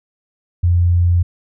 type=tone; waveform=sine; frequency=87.31 Hz; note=F2; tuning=in tune; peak=-10 dBFS; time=0.63-1.23 s; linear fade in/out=10 ms; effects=none